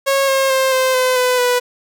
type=tone with pitch steps; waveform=sawtooth; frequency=547 / 537.6 / 528.4 / 519.3 / 510.4 / 501.6 / 493 Hz; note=C#5 / C5 / C5 / C5 / C5 / B4 / B4; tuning=-23 / +47 / +17 / -13 / -43 / +27 / -3 cents; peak=-9 dBFS; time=0.06-1.6 s; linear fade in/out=20 ms; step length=220 ms; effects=none